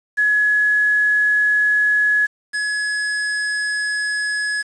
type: tone pair in turn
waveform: sine / square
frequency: 1691 / 1691 Hz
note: G#6 / G#6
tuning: +31 / +31 cents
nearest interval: unison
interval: 0 cents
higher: neither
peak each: -13 / -20 dBFS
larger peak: first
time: 0.17-2.27 / 2.53-4.63 s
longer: neither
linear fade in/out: 20 ms
effects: resampled to 22050 Hz + 7-bit